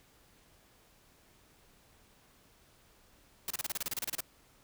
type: noise bursts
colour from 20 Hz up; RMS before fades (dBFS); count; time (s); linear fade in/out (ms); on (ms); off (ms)
white; -35; 14; 3.48-4.206; 2; 24; 30
effects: pink hiss -64 dBFS RMS until 4.63 s